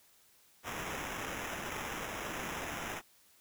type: noise with sample-and-hold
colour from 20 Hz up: white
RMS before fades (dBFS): -40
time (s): 0.63-3.02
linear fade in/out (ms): 50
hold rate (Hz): 4410
effects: white hiss -65 dBFS RMS until 3.4 s